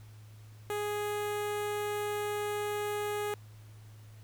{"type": "tone with notch filter", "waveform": "sawtooth", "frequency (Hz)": 415.3, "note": "G#4", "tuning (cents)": 0, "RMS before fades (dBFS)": -34, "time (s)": [0.7, 3.34], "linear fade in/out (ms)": 0, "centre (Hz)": 4900, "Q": 1.5, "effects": ["added 107 Hz sine -49 dBFS peak until 4.23 s", "pink hiss -62 dBFS RMS until 4.23 s"]}